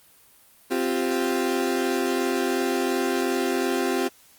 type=chord; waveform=35% pulse; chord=C suspended fourth; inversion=none; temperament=equal; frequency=261.6 / 349.2 / 392 Hz; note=C4 / F4 / G4; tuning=0 / 0 / 0 cents; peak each=-25 dBFS; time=0.7-4.09 s; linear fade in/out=20 ms; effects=white hiss -55 dBFS RMS until 4.38 s + Opus 32 kbps